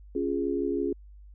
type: chord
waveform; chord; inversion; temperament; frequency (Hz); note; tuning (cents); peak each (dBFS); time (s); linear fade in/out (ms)
sine; Db major; none; equal; 277.2 / 349.2 / 415.3; Db4 / F4 / Ab4; 0 / 0 / 0; -30; 0.15-0.93; 5
effects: added 50 Hz sine -46 dBFS peak until 1.34 s